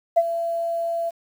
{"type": "tone with ADSR envelope", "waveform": "sine", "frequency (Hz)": 674, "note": "E5", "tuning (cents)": 38, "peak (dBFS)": -10, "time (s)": [0.16, 1.11], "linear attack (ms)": 17, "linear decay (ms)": 45, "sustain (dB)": -12, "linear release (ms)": 25, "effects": ["tanh soft clip ceiling -6 dBFS", "8-bit"]}